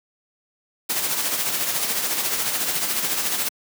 white noise with tremolo, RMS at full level -22 dBFS, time 0.89-3.49 s, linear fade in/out 10 ms, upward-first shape sine, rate 14 Hz, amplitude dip 45%, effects high-pass 150 Hz 12 dB/octave

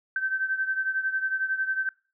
sine beating tone pair, 1545 / 1556 Hz, G6 / G6, -26 / -13 cents, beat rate 11 Hz, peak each -26 / -31 dBFS, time 0.16-1.89 s, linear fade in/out 2 ms, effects noise-tail reverb RT60 0.4 s tail -26 dB re dry

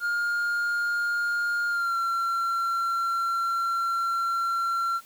triangle tone with pitch glide, 1414 to 1363.5 Hz, F6 to F6, +21 to -42 cents, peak -22 dBFS, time 0-5.01 s, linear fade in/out 50 ms, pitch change -63 cents, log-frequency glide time 1.68-1.97 s, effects white hiss -53 dBFS RMS until 5.05 s

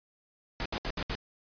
pink noise bursts, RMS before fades -33 dBFS, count 5, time 0.6-1.152 s, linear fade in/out 0 ms, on 56 ms, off 68 ms, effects resampled to 11025 Hz

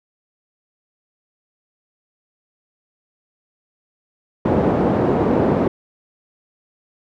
pink band-pass noise, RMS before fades -17 dBFS, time 4.45-5.68 s, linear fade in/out 5 ms, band 170 to 590 Hz, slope 12 dB/octave, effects none

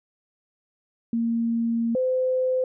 sine tone pair in turn, 231.1 / 513.3 Hz, A#3 / C5, -15 / -33 cents, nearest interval octave + major second, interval 1382 cents, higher second, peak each -21 / -20 dBFS, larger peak second, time 1.13-1.95 / 1.95-2.64 s, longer first, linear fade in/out 2 ms, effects none

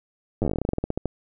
slowing click train, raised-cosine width 2 ms, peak -11 dBFS, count 20, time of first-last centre 0.42-1.057 s, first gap 9 ms, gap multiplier 1.13, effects none

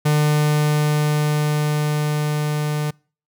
45% pulse tone with level ramp, 150 Hz, D3, 37 cents sharp, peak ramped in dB -14 to -20 dBFS, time 0.05-2.91 s, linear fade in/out 10 ms, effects noise-tail reverb RT60 0.4 s tail -26 dB re dry

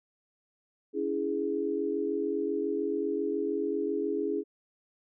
sine chord, C# minor, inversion none, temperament equal with one note detuned, 282.4 / 329.6 / 415.3 Hz, C#4 / E4 / G#4, +32 / 0 / 0 cents, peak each -34 / -33 / -30 dBFS, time 0.93-4.44 s, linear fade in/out 50 ms, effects none

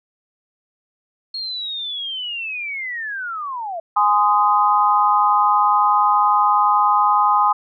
sine linear sweep, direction down, 4300 to 640 Hz, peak -24 dBFS, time 1.34-3.8 s, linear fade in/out 5 ms
sine chord, Ab major, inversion none, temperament equal with one note detuned, 830.6 / 1032.7 / 1244.5 Hz, Ab5 / C6 / Eb6, 0 / -23 / 0 cents, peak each -17 dBFS, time 3.96-7.53 s, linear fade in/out 10 ms
effects none

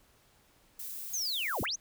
violet noise, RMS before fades -41 dBFS, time 0.79-1.66 s, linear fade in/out 5 ms
sine linear two-way sweep, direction down then up, 6645 to 33.44 to 6645 Hz, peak -31 dBFS, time 1.13-1.76 s, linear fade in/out 10 ms, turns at 1.62 s
effects pink hiss -65 dBFS RMS until 1.8 s

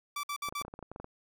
sawtooth tone bursts, 1161 Hz, D6, 20 cents flat, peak -30 dBFS, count 4, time 0.16-0.624 s, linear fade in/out 5 ms, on 74 ms, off 56 ms
clicks, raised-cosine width 1 ms, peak -29 dBFS, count 12, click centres 0.486 / 0.525 / 0.615 / 0.65 / 0.681 / 0.739 / 0.791 / 0.827 / 0.916 / 0.961 / 1 / 1.044 s
effects none

